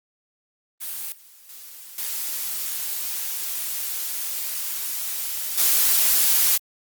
blue noise with level steps, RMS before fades -31 / -49 / -41 / -28 / -18 dBFS, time 0.8-6.58 s, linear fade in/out 20 ms, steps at 1.12 / 1.49 / 1.98 / 5.58 s, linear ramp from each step 2 ms, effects Opus 32 kbps

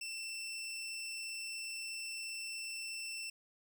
20% pulse tone, 2683 Hz, E7, 30 cents sharp, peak -36 dBFS, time 0.01-3.3 s, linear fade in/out 5 ms, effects none

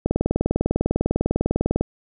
click train, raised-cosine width 2 ms, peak -6 dBFS, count 36, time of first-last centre 0.06-1.81 s, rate 20 Hz, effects none

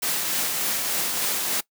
white noise with tremolo, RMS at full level -24 dBFS, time 0.02-1.61 s, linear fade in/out 10 ms, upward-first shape triangle, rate 3.4 Hz, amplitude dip 30%, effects noise-tail reverb RT60 0.1 s tail -21 dB re dry + high-pass 150 Hz 12 dB/octave

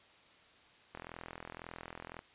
click train, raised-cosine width 0.5 ms, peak -29 dBFS, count 53, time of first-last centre 0.95-2.191 s, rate 41.9 Hz, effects white hiss -62 dBFS RMS until 2.34 s + resampled to 8000 Hz

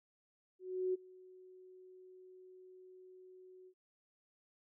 sine tone with ADSR envelope, 370 Hz, F#4, in tune, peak -31 dBFS, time 0.59-3.74 s, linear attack 350 ms, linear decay 19 ms, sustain -24 dB, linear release 67 ms, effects none

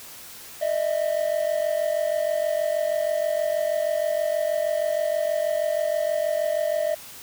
triangle tone pair together, 607 / 653.3 Hz, D#5 / E5, -43 / -16 cents, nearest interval minor second, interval 127 cents, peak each -22 / -23 dBFS, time 0.61-6.95 s, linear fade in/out 10 ms, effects white hiss -42 dBFS RMS until 7.22 s

